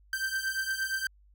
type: beating tone pair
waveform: 45% pulse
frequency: 1559 / 1567.6 Hz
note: G6 / G6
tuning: -10 / 0 cents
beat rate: 8.6 Hz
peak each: -32 / -34 dBFS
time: 0.13-1.07 s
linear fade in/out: 2 ms
effects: added 50 Hz sine -57 dBFS peak until 1.34 s